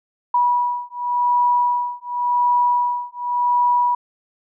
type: beating tone pair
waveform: sine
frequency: 973 / 973.9 Hz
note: B5 / B5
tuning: -26 / -24 cents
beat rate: 0.9 Hz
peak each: -19 dBFS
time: 0.34-3.95 s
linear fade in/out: 5 ms
effects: none